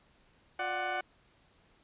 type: tone cluster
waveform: 20% pulse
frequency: 356.2 / 591 / 745 Hz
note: F4 / D5 / F#5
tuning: +34 / +11 / +12 cents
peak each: -37 / -34 / -28 dBFS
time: 0.59-1.01 s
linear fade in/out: 5 ms
effects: pink hiss -66 dBFS RMS until 1.83 s + resampled to 8000 Hz